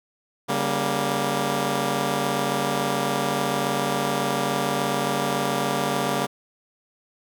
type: chord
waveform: 10% pulse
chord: G diminished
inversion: second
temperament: just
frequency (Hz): 141.12 / 196 / 235.2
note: Db3 / G3 / Bb3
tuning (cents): +31 / 0 / +16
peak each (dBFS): -19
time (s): 0.48-6.27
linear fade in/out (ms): 20
effects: none